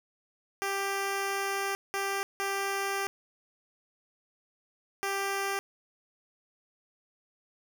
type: tone bursts at uneven times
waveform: 10% pulse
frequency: 394 Hz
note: G4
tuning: 9 cents sharp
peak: -21 dBFS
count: 4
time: 0.62-1.75 / 1.94-2.23 / 2.4-3.07 / 5.03-5.59 s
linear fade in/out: 0 ms
effects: none